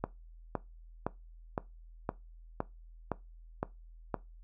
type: click train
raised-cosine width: 1 ms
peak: -17 dBFS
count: 9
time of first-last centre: 0.04-4.143 s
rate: 1.95 Hz
effects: noise-tail reverb RT60 0.2 s tail -19 dB re dry + added 41 Hz sine -50 dBFS peak until 4.43 s